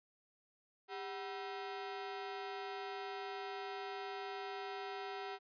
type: ring-modulated tone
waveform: sawtooth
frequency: 577 Hz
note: D5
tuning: 31 cents flat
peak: -35 dBFS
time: 0.88-5.39 s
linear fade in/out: 50 ms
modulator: 178 Hz
effects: resampled to 11025 Hz